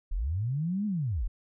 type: linear two-way sweep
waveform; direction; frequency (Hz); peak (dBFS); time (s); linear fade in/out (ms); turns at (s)
sine; up then down; 30.87 to 215.5 to 30.87; -27; 0.11-1.28; 10; 0.86
effects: none